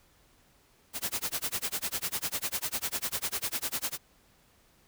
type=noise with tremolo; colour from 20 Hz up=white; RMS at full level=-30 dBFS; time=0.93-3.98 s; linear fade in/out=50 ms; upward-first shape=sine; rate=10 Hz; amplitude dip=100%; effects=pink hiss -64 dBFS RMS until 4.87 s